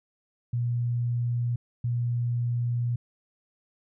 sine tone pair in turn, 120.1 / 120.1 Hz, B2 / B2, -48 / -48 cents, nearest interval unison, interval 0 cents, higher neither, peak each -24 dBFS, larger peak neither, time 0.53-1.56 / 1.84-2.96 s, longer second, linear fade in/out 5 ms, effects none

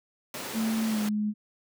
pink high-pass noise, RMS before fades -37 dBFS, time 0.34-1.09 s, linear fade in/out 2 ms, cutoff 230 Hz, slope 12 dB/octave
sine tone with pitch glide, 222.5 to 210.6 Hz, A3 to G#3, +20 to +24 cents, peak -25 dBFS, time 0.53-1.34 s, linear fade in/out 50 ms, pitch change -96 cents, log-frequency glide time 0.86-1.03 s
effects none

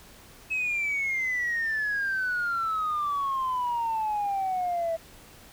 sine exponential sweep, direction down, 2585 to 651 Hz, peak -24 dBFS, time 0.5-4.97 s, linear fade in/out 20 ms, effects tanh soft clip ceiling -22 dBFS + pink hiss -51 dBFS RMS until 5.52 s

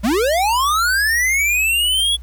square linear sweep, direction up, 185 to 3400 Hz, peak -15 dBFS, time 0.03-2.17 s, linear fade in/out 20 ms, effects added 60 Hz sine -31 dBFS peak until 2.22 s + pink hiss -55 dBFS RMS until 2.22 s

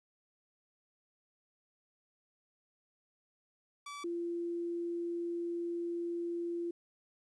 sawtooth / sine tone pair in turn, 1153 / 342.8 Hz, D6 / F4, -32 / -32 cents, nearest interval octave + major sixth, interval 2100 cents, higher first, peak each -39 / -34 dBFS, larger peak second, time 3.86-4.04 / 4.04-6.71 s, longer second, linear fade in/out 5 ms, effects resampled to 22050 Hz + 12-bit

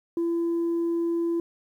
sine tone, 337.6 Hz, E4, 41 cents sharp, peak -21 dBFS, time 0.17-1.4 s, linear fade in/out 2 ms, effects tanh soft clip ceiling -21 dBFS + 10-bit

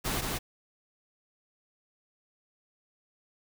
pink noise with echo, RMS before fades -31 dBFS, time 0.04-0.22 s, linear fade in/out 20 ms, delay 170 ms, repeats 1, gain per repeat -2 dB, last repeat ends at 0.39 s, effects none

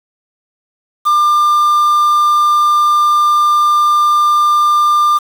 triangle tone with quantisation, 1196 Hz, D6, 31 cents sharp, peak -6 dBFS, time 1.05-5.19 s, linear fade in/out 20 ms, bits 5, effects none

